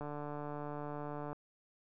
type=click train; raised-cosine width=1 ms; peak=-29 dBFS; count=195; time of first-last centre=0.01-1.33 s; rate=147 Hz; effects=none